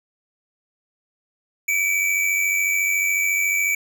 square tone pair together, 2289 / 2383 Hz, D7 / D7, -45 / +25 cents, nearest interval minor second, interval 70 cents, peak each -20 / -26 dBFS, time 1.68-3.75 s, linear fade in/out 5 ms, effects none

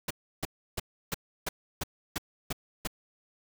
pink noise bursts, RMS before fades -32 dBFS, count 9, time 0.08-2.874 s, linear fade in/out 5 ms, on 26 ms, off 320 ms, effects none

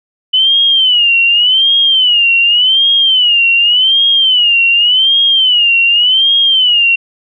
sine tone with vibrato, 2988 Hz, F#7, 16 cents sharp, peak -6 dBFS, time 0.33-6.96 s, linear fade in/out 10 ms, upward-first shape sine, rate 0.87 Hz, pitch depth 150 cents each way, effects none

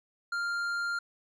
triangle tone with tanh clipping, 1396.9 Hz, F6, in tune, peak -31 dBFS, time 0.32-0.99 s, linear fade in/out 5 ms, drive 13 dB, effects none

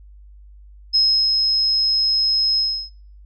sine tone with ADSR envelope, 5140 Hz, E8, 45 cents flat, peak -12 dBFS, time 0.93-2.9 s, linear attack 23 ms, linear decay 330 ms, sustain -3 dB, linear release 320 ms, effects noise-tail reverb RT60 0.5 s tail -26 dB re dry + added 50 Hz sine -41 dBFS peak until 3.25 s

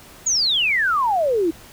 sine exponential sweep, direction down, 6950 to 311.1 Hz, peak -16 dBFS, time 0.26-1.51 s, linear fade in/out 10 ms, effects pink hiss -44 dBFS RMS until 1.72 s

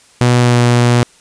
sawtooth tone with pitch glide, 122.5 to 121.02 Hz, B2 to B2, -14 to -35 cents, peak -4 dBFS, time 0.21-1.03 s, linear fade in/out 0 ms, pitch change -21 cents, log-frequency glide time 0.4-0.57 s, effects white hiss -47 dBFS RMS until 1.2 s + resampled to 22050 Hz

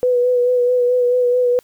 sine tone with vibrato, 493.9 Hz, B4, in tune, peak -12 dBFS, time 0.03-1.59 s, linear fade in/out 0 ms, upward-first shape sine, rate 4.6 Hz, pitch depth 26 cents each way, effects white hiss -55 dBFS RMS until 1.63 s

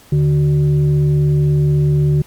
sine tone with frequency modulation, 147.3 Hz, D3, 6 cents sharp, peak -10 dBFS, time 0.12-2.22 s, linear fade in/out 5 ms, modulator 225 Hz, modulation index 0.44, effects pink hiss -45 dBFS RMS until 2.26 s + MP3 96 kbps

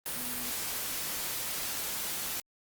sine tone in noise, 246.9 Hz, B3, in tune, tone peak -44 dBFS, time 0.16-0.5 s, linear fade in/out 0 ms, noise white, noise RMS -35 dBFS, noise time 0.06-2.4 s, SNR -12 dB, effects Opus 32 kbps

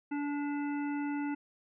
harmonic tone with a mistuned harmonic, 288.9 Hz, D4, 28 cents flat, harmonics 1 / 3 / 5 / 7 / 9, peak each -32 / -42 / -46 / -49 / -51 dBFS, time 0.11-1.35 s, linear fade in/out 10 ms, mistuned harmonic 9, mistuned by +21 cents, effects none

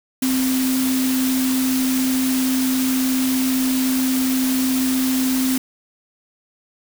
sine tone in noise, 259.8 Hz, C4, 12 cents flat, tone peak -17 dBFS, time 0.22-5.58 s, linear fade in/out 5 ms, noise white, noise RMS -26 dBFS, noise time 0.22-5.58 s, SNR +6 dB, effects none

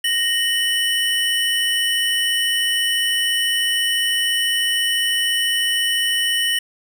square tone pair together, 1859 / 2981 Hz, A#6 / F#7, -5 / +12 cents, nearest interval minor sixth, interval 817 cents, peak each -23 / -19 dBFS, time 0.04-6.59 s, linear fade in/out 5 ms, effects none

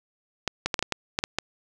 clicks, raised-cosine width 0.2 ms, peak -7 dBFS, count 9, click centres 0.477 / 0.66 / 0.742 / 0.792 / 0.826 / 0.923 / 1.189 / 1.239 / 1.386 s, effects 7-bit

